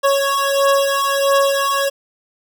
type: beating tone pair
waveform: 25% pulse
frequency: 553 / 554.5 Hz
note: C#5 / C#5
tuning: -4 / 0 cents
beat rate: 1.5 Hz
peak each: -13 dBFS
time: 0.03-1.9 s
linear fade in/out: 20 ms
effects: none